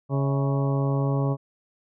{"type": "harmonic tone with a mistuned harmonic", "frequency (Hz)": 138.59, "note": "C#3", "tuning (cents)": 0, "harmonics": [1, 2, 3, 4, 5, 6, 7, 8], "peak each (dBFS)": [-22, -30, -32, -33, -37, -39, -40, -38], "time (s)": [0.09, 1.37], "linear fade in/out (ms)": 50, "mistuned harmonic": 5, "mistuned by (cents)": -88, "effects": []}